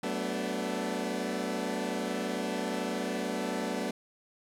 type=chord; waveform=20% pulse; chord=B minor seventh; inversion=second; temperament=equal with one note detuned; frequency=188.78 / 220 / 246.9 / 293.7 Hz; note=F#3 / A3 / B3 / D4; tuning=+35 / 0 / 0 / 0 cents; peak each=-32 / -32 / -31 / -33 dBFS; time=0.03-3.91 s; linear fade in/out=5 ms; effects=low-pass 11000 Hz 12 dB/octave + 10-bit